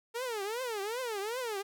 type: tone with vibrato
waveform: sawtooth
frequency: 450.2 Hz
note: A4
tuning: 40 cents sharp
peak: -30 dBFS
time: 0.14-1.63 s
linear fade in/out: 20 ms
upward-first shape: triangle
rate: 2.6 Hz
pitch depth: 280 cents each way
effects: none